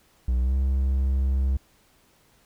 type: tone with pitch glide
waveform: triangle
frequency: 61.74 to 66.55 Hz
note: B1 to C2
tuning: 0 to +30 cents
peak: -18 dBFS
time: 0.28-1.57 s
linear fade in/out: 5 ms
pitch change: +130 cents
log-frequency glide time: 0.4-0.55 s
effects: pink hiss -61 dBFS RMS until 2.45 s